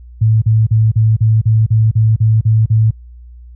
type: tone bursts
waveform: sine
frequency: 110.4 Hz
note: A2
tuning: 6 cents sharp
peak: -7 dBFS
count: 11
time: 0.21-2.91 s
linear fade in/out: 10 ms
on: 210 ms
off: 39 ms
effects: added 60 Hz sine -33 dBFS peak until 3.55 s